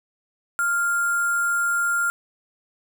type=tone with sample-and-hold; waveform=sine; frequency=1396.9 Hz; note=F6; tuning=in tune; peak=-19 dBFS; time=0.59-2.1 s; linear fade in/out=0 ms; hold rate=8820 Hz; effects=none